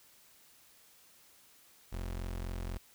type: tone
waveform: 30% pulse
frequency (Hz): 44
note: F1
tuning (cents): +14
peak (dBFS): -34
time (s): 1.92-2.78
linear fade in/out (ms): 10
effects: white hiss -62 dBFS RMS until 2.94 s